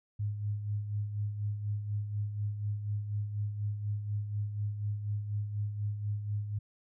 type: tone with tremolo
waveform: sine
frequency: 103.83 Hz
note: G#2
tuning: in tune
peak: -29 dBFS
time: 0.19-6.59 s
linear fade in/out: 10 ms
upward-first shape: sine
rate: 4.1 Hz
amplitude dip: 55%
effects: none